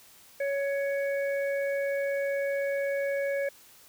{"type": "harmonic tone", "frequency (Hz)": 558, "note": "C#5", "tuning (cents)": 11, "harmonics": [1, 3, 4], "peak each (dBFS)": [-27, -37, -39], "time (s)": [0.4, 3.49], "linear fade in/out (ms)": 5, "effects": ["white hiss -55 dBFS RMS until 3.88 s"]}